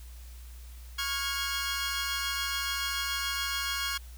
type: tone cluster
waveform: 15% pulse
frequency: 1101 / 1414 / 1648 Hz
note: C#6 / F6 / G#6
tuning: -12 / +21 / -14 cents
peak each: -28 dBFS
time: 0.98-3.98 s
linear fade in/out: 10 ms
effects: added 60 Hz sine -43 dBFS peak until 4.17 s + white hiss -56 dBFS RMS until 4.17 s